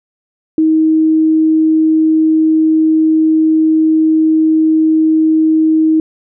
sine tone, 316.2 Hz, D#4, 28 cents sharp, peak -7 dBFS, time 0.58-6 s, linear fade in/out 2 ms, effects none

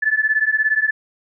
sine beating tone pair, 1730 / 1747 Hz, A6 / A6, -30 / -13 cents, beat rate 17 Hz, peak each -18 dBFS, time 0.02-0.91 s, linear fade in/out 10 ms, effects none

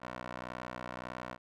15% pulse tone with band-pass filter, 61.74 Hz, B1, in tune, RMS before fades -43 dBFS, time 0-1.38 s, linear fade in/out 50 ms, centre 1100 Hz, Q 0.94, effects none

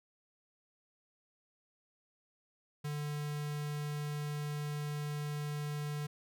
square tone with notch filter, 147.8 Hz, D3, 11 cents sharp, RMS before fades -38 dBFS, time 2.84-6.07 s, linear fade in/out 10 ms, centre 590 Hz, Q 1.8, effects none

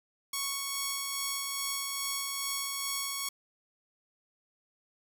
5% pulse tone with tremolo, 1108.7 Hz, C#6, in tune, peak -19 dBFS, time 0.33-3.29 s, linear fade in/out 5 ms, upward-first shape sine, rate 2.4 Hz, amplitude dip 25%, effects 9-bit

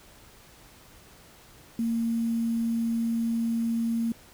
sine tone with quantisation, 230 Hz, A#3, 23 cents flat, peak -24 dBFS, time 1.79-4.12 s, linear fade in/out 2 ms, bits 8, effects pink hiss -53 dBFS RMS until 4.33 s

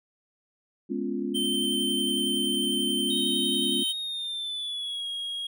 sine chord, C# dominant seventh, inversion second, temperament equal, 207.7 / 246.9 / 277.2 / 349.2 Hz, G#3 / B3 / C#4 / E#4, 0 / 0 / 0 / 0 cents, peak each -33 / -33 / -32 / -33 dBFS, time 0.89-3.84 s, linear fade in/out 20 ms
square tone with vibrato, 3105 Hz, G7, 17 cents flat, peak -27 dBFS, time 1.34-3.93 s, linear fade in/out 20 ms, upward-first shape triangle, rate 11 Hz, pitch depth 12 cents each way
triangle tone with pitch glide, 3729 to 3284 Hz, A#7 to G#7, 0 to -20 cents, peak -29 dBFS, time 3.1-5.47 s, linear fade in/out 5 ms, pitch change -220 cents, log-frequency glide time 4-5.07 s
effects none

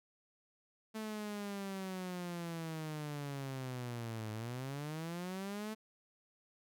sawtooth linear two-way sweep, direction down then up, 220 to 106.9 to 220 Hz, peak -36 dBFS, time 0.94-5.75 s, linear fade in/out 20 ms, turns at 4.32 s, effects none

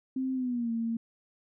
sine tone with pitch glide, 261.6 to 229.1 Hz, C4 to A#3, 0 to -30 cents, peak -28 dBFS, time 0.16-0.97 s, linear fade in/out 5 ms, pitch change -230 cents, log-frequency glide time 0.34-0.71 s, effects none

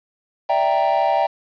triangle chord, E half-diminished seventh, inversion third, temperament equal, 587.3 / 659.3 / 784 / 932.3 Hz, D5 / E5 / G5 / Bb5, 0 / 0 / 0 / 0 cents, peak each -21 / -19 / -17 / -21 dBFS, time 0.49-1.27 s, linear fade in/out 10 ms, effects resampled to 11025 Hz + 7-bit

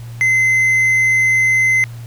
triangle tone, 2058 Hz, C7, 29 cents flat, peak -9 dBFS, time 0.21-1.84 s, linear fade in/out 0 ms, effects added 117 Hz sine -28 dBFS peak until 2.06 s + pink hiss -44 dBFS RMS until 2.06 s

